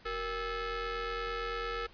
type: ring-modulated tone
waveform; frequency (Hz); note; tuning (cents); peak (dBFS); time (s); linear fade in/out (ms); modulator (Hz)
sawtooth; 422.8; G#4; +31; -27; 0.05-1.87; 10; 890
effects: pink hiss -58 dBFS RMS until 1.93 s + resampled to 11025 Hz